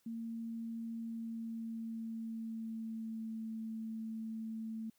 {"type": "tone with pitch glide", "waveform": "sine", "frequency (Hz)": [228.4, 222.4], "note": ["A#3", "A3"], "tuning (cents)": [-35, 19], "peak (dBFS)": -39, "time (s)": [0.06, 4.9], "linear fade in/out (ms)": 5, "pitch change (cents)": -46, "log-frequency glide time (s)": [0.97, 3.42], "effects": ["white hiss -75 dBFS RMS until 4.98 s"]}